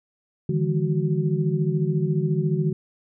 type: tone cluster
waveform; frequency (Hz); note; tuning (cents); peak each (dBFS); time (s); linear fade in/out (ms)
sine; 149.5 / 163.7 / 202.7 / 372.1; D3 / E3 / G#3 / F#4; +31 / -12 / -42 / +10; -23 / -24 / -30 / -28; 0.49-2.73; 5
effects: none